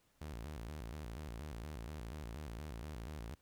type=tone with vibrato; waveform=sawtooth; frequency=65.5 Hz; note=C2; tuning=2 cents sharp; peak=-40 dBFS; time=0.21-3.35 s; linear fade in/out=5 ms; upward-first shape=square; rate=4.2 Hz; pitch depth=260 cents each way; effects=pink hiss -74 dBFS RMS until 3.41 s

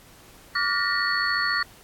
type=tone cluster; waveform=sine; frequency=1157 / 1421 / 1813 / 1907 / 4424 Hz; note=D6 / F6 / A#6 / A#6 / C#8; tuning=-26 / +30 / -49 / +39 / -4 cents; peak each=-28 dBFS; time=0.55-1.63 s; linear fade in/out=5 ms; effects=pink hiss -51 dBFS RMS until 1.83 s + AAC 64 kbps

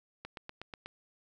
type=click train; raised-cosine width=0.3 ms; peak=-26 dBFS; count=6; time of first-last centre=0.25-0.86 s; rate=8.2 Hz; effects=none

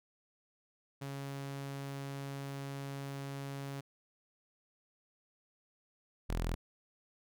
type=tone pair in turn; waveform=sawtooth; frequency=138.59 / 41.9 Hz; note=C#3 / E1; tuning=0 / +29 cents; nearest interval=octave + major sixth; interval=2071 cents; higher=first; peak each=-36 / -29 dBFS; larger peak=second; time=1.01-3.81 / 6.29-6.55 s; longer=first; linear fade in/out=10 ms; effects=none

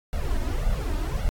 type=noise with flanger; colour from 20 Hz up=brown; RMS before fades=-25 dBFS; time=0.13-1.29 s; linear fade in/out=0 ms; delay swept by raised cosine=1.4 to 3.3 ms; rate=1.8 Hz; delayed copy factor=+0.95; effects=AAC 64 kbps

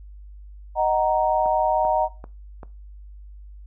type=chord; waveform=sine; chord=D# minor; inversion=none; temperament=just; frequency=622.3 / 746.7 / 933.4 Hz; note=D#5 / F#5 / A#5; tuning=0 / +16 / +2 cents; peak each=-22 dBFS; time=0.75-2.09 s; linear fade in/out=50 ms
type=click train; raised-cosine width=1 ms; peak=-24 dBFS; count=4; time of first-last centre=1.46-2.632 s; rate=2.56 Hz
effects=noise-tail reverb RT60 0.3 s tail -19 dB re dry + added 50 Hz sine -39 dBFS peak until 3.66 s

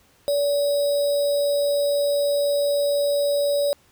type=tone with sample-and-hold; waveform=sine; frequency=573 Hz; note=D5; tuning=43 cents flat; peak=-18 dBFS; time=0.28-3.73 s; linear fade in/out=0 ms; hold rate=4410 Hz; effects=pink hiss -58 dBFS RMS until 3.91 s

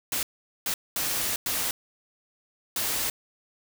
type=noise bursts at uneven times; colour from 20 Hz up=white; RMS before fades=-28 dBFS; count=5; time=0.12-0.23 / 0.66-0.74 / 0.96-1.36 / 1.46-1.71 / 2.76-3.1 s; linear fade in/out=2 ms; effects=none

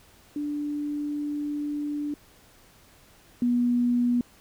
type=tone pair in turn; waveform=sine; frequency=293.6 / 242.7 Hz; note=D4 / B3; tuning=0 / -30 cents; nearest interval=minor third; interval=330 cents; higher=first; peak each=-27 / -20 dBFS; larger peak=second; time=0.36-2.14 / 3.42-4.21 s; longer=first; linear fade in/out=2 ms; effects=pink hiss -56 dBFS RMS until 4.4 s

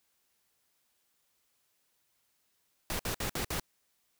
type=noise bursts; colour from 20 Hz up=pink; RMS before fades=-34 dBFS; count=5; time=2.9-3.597 s; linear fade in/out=0 ms; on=93 ms; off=58 ms; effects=white hiss -75 dBFS RMS until 4.19 s

